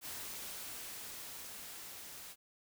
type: noise with level ramp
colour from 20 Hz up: white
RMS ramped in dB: -44 to -50 dBFS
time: 0.01-2.36 s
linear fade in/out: 50 ms
effects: none